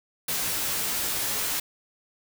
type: noise with comb filter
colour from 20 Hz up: white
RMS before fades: -28 dBFS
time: 0.28-1.6 s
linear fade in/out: 5 ms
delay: 15 ms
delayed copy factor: -0.65
effects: none